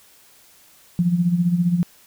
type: tone with tremolo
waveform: sine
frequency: 174.61 Hz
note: F3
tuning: in tune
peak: -13 dBFS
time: 0.99-1.83 s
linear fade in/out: 0 ms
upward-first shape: sine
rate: 15 Hz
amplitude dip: 65%
effects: white hiss -52 dBFS RMS until 2.06 s